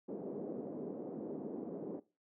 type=band-pass noise; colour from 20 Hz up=white; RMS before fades=-43 dBFS; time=0.08-2 s; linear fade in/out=10 ms; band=200 to 460 Hz; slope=24 dB/octave; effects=noise-tail reverb RT60 0.3 s tail -19 dB re dry